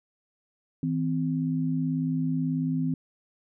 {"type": "tone pair together", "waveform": "sine", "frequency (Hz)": [160.5, 258.8], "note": ["E3", "C4"], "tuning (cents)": [-46, -19], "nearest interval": "minor sixth", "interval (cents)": 827, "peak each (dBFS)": -27, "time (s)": [0.83, 2.94], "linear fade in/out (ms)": 2, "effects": []}